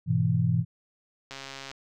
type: chord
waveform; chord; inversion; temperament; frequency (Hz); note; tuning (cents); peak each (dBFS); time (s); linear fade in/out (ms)
sine; E major; first; just; 103.01 / 123.61 / 164.81; G#2 / B2 / E3; -14 / +2 / 0; -28 / -25 / -25; 0.06-0.65; 50
type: click train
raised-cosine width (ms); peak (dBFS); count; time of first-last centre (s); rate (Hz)
0.2; -22; 56; 1.31-1.714; 136
effects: none